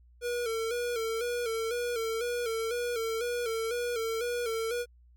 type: tone with vibrato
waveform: square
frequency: 466.2 Hz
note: A#4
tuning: in tune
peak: -30 dBFS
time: 0.21-4.86 s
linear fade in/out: 50 ms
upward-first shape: square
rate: 2 Hz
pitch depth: 59 cents each way
effects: added 60 Hz sine -55 dBFS peak until 5.16 s + MP3 96 kbps